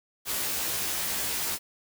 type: noise with comb filter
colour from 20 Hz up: white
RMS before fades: -30 dBFS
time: 0.25-1.59 s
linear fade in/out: 50 ms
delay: 15 ms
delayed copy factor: +0.95
effects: none